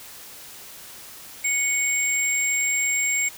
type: tone pair together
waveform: sine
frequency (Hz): 2217 / 7457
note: C#7 / A#8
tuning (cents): 0 / 0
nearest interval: octave + major sixth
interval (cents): 2100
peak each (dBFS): -21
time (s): 1.44-3.29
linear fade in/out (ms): 10
effects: tanh soft clip ceiling -17 dBFS + white hiss -42 dBFS RMS until 3.37 s